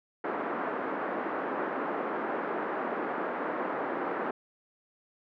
pink band-pass noise, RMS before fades -33 dBFS, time 0.24-4.31 s, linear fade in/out 5 ms, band 270 to 1600 Hz, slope 24 dB/octave, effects none

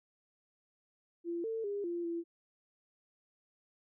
sine tone with pitch steps, 341.4 / 448.9 / 405.2 / 344.8 / 338 Hz, F4 / A4 / G#4 / F4 / E4, -39 / +35 / -43 / -22 / +43 cents, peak -34 dBFS, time 1.24-2.24 s, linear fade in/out 50 ms, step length 200 ms, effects none

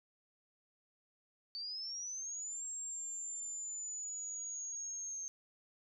sine linear two-way sweep, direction up then down, 4532 to 7520 to 6360 Hz, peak -40 dBFS, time 1.55-5.28 s, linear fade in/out 0 ms, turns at 2.66 s, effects none

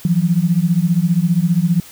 sine beating tone pair, 164.81 / 179.81 Hz, E3 / F#3, 0 / -49 cents, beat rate 15 Hz, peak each -15 dBFS, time 0.05-1.8 s, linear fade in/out 2 ms, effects white hiss -40 dBFS RMS until 1.91 s

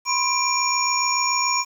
sine tone cluster, 994 / 1061 / 2384 / 5550 / 6790 Hz, B5 / C6 / D7 / F8 / G#8, +11 / +24 / +25 / -12 / +37 cents, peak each -25 dBFS, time 0.05-1.65 s, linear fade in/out 50 ms, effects tanh soft clip ceiling -7 dBFS + 8-bit

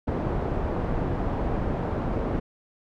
pink low-pass noise, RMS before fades -27 dBFS, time 0.07-2.4 s, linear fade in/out 10 ms, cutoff 810 Hz, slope 12 dB/octave, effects none

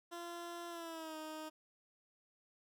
15% pulse tone with pitch glide, 343.7 to 311.6 Hz, F4 to D#4, -28 to +3 cents, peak -38 dBFS, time 0.11-1.5 s, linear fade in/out 20 ms, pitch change -169 cents, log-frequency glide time 0.69-1.17 s, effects none

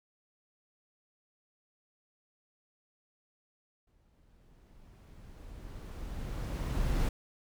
brown noise with exponential growth, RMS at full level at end -28 dBFS, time 3.87-7.09 s, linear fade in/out 5 ms, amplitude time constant 700 ms, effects none

